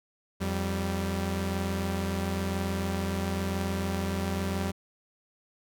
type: tone pair together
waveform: sawtooth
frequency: 87 / 195.01 Hz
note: F2 / G3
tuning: -6 / -9 cents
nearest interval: octave + major second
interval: 1397 cents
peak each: -27 dBFS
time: 0.4-4.72 s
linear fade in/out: 20 ms
effects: none